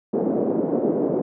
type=band-pass noise; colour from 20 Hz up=white; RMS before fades=-22 dBFS; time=0.13-1.22 s; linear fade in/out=10 ms; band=200 to 490 Hz; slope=24 dB/octave; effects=none